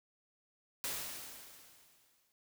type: noise with exponential decay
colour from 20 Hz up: white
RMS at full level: -37 dBFS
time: 0.84-2.32 s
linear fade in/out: 0 ms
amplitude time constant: 320 ms
effects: none